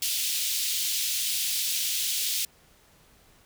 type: high-pass noise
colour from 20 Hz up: pink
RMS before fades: -28 dBFS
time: 0.02-2.45 s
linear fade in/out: 2 ms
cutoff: 3000 Hz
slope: 24 dB/octave
effects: pink hiss -59 dBFS RMS until 3.45 s